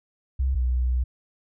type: tone pair in turn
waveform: sine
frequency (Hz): 65.8 / 62.24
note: C2 / B1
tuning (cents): +10 / +14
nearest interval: minor second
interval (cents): 96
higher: first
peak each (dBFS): -20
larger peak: neither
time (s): 0.39-0.55 / 0.55-1.04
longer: second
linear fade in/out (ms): 10
effects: none